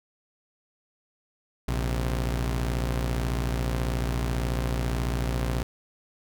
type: tone pair together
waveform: sawtooth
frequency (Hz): 58.27 / 130.81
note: A#1 / C3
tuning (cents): 0 / 0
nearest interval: octave + major second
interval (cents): 1400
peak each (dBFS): -22 / -28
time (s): 1.68-5.63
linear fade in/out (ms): 0
effects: none